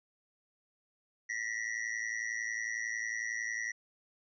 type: tone with amplitude modulation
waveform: square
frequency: 1930 Hz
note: B6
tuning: 40 cents flat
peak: -31 dBFS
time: 1.29-3.72 s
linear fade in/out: 10 ms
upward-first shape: sine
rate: 111 Hz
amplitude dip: 90%
effects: resampled to 16000 Hz